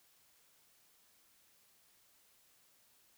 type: silence
effects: white hiss -69 dBFS RMS until 3.17 s